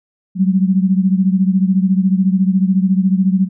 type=beating tone pair; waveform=sine; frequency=186.2 / 200.2 Hz; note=F#3 / G3; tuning=+11 / +37 cents; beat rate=14 Hz; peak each=-12 / -16 dBFS; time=0.35-3.49 s; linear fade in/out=50 ms; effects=none